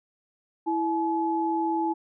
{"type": "tone pair together", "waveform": "sine", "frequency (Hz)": [329.6, 854.4], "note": ["E4", "G#5"], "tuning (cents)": [0, 49], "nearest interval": "octave + major third", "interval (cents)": 1649, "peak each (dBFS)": -26, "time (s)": [0.66, 1.94], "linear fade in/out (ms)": 20, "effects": []}